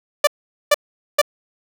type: tone bursts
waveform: sawtooth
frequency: 587.3 Hz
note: D5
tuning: in tune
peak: -6 dBFS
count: 3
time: 0.24-1.216 s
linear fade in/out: 5 ms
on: 32 ms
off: 440 ms
effects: none